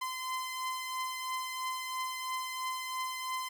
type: beating tone pair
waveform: sawtooth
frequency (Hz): 1030 / 1033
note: C6 / C6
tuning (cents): -28 / -22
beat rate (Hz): 3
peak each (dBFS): -32 / -38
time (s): 0.01-3.49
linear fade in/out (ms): 10
effects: none